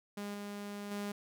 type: tone with level steps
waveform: sawtooth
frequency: 204 Hz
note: G#3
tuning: 31 cents flat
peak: -35 / -37 / -33 dBFS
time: 0.17-1.12 s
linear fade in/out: 5 ms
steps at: 0.34 / 0.91 s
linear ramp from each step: 5 ms
effects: none